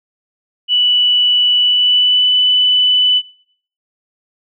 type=tone with pitch glide; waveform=sine; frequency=2960 to 2991 Hz; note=F#7 to F#7; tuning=0 to +18 cents; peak=-9 dBFS; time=0.68-3.22 s; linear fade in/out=50 ms; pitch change=+18 cents; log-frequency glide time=1.6-2.3 s; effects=noise-tail reverb RT60 0.6 s tail -21 dB re dry